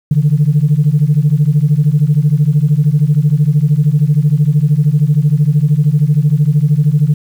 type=beating tone pair; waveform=sine; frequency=142.2 / 155.2 Hz; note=C#3 / D#3; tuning=+45 / -4 cents; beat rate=13 Hz; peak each=-10 dBFS; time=0.11-7.14 s; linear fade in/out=5 ms; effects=tanh soft clip ceiling -2 dBFS + 7-bit